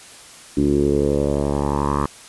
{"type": "tone with low-pass filter sweep", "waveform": "10% pulse", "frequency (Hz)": 71.4, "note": "D2", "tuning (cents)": -48, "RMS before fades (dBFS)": -19, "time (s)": [0.57, 2.06], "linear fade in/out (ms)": 5, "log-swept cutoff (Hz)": [300, 1200], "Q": 3.9, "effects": ["white hiss -42 dBFS RMS until 2.28 s", "resampled to 24000 Hz"]}